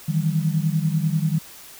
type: tone cluster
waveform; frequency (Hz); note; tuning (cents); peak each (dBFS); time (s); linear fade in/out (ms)
sine; 154.3 / 164.5 / 196.8; D#3 / E3 / G3; -14 / -3 / +7; -21 / -23 / -28; 0.08-1.39; 10
effects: white hiss -43 dBFS RMS until 1.79 s